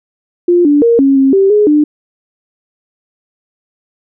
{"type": "tone with pitch steps", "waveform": "sine", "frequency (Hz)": [350.6, 291, 466.7, 273.7, 269.4, 389.5, 418.5, 298.8], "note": ["F4", "D4", "A#4", "C#4", "C#4", "G4", "G#4", "D4"], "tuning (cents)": [7, -16, 2, -22, -49, -11, 13, 30], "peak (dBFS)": -5, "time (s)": [0.48, 1.84], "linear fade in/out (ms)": 5, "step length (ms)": 170, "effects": []}